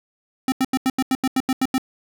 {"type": "tone bursts", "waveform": "square", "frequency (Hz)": 261.6, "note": "C4", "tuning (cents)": 0, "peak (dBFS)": -17, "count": 11, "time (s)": [0.48, 1.781], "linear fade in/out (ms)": 2, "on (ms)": 41, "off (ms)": 85, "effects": []}